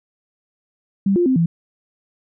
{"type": "tone with pitch steps", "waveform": "sine", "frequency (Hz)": [196.3, 350.7, 260.2, 167.2], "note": ["G3", "F4", "C4", "E3"], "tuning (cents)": [3, 7, -9, 25], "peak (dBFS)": -13, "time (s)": [1.06, 1.46], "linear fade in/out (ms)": 5, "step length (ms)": 100, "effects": []}